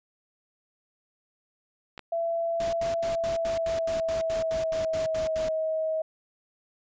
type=clicks; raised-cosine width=0.3 ms; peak=-25 dBFS; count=2; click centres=1.978 / 1.993 s
type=tone with pitch glide; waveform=sine; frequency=670 to 635 Hz; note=E5 to D#5; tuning=+28 to +35 cents; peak=-25 dBFS; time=2.12-6.02 s; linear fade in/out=5 ms; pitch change=-93 cents; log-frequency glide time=2.88-5.5 s
type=noise bursts; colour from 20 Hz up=pink; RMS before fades=-38 dBFS; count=14; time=2.6-5.486 s; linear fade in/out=2 ms; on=130 ms; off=82 ms
effects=resampled to 16000 Hz